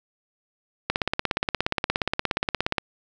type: click train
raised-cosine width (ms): 0.3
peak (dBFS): -6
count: 33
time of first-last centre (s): 0.9-2.782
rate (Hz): 17
effects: none